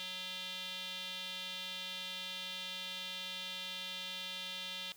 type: tone with band-pass filter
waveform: square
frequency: 184.5 Hz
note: F#3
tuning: 5 cents flat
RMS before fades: -43 dBFS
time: 0-4.92 s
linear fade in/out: 0 ms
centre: 3400 Hz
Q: 4.5
effects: white hiss -60 dBFS RMS until 4.96 s